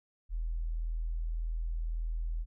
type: tone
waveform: sine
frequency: 40.89 Hz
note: E1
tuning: 13 cents flat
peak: -31 dBFS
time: 0.29-2.46 s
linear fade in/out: 50 ms
effects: none